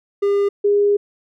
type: tone pair in turn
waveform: triangle / sine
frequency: 402.6 / 408.2 Hz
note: G4 / G#4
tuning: +46 / -30 cents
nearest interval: unison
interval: 24 cents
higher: second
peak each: -12 dBFS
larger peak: neither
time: 0.22-0.49 / 0.64-0.97 s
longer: second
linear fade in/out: 10 ms
effects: none